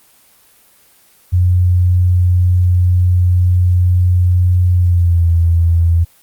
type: tone with pitch glide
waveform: sine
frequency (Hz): 89.8 to 84.27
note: F2 to E2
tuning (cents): +49 to +39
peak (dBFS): -8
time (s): 1.32-6.05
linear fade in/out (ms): 20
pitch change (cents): -110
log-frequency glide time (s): 4.74-5.29
effects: white hiss -49 dBFS RMS until 6.22 s + Opus 24 kbps